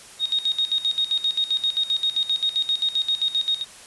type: tone with tremolo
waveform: sine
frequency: 3729 Hz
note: A#7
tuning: in tune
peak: -18 dBFS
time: 0.19-3.65 s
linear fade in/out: 50 ms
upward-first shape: square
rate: 7.6 Hz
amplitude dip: 80%
effects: white hiss -44 dBFS RMS until 3.86 s + resampled to 24000 Hz